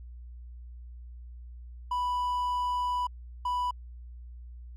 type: tone bursts at uneven times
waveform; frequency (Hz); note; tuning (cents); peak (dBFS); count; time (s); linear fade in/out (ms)
triangle; 987.8; B5; 0; -25; 2; 1.91-3.07 / 3.45-3.71; 5
effects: added 60 Hz sine -42 dBFS peak until 4.76 s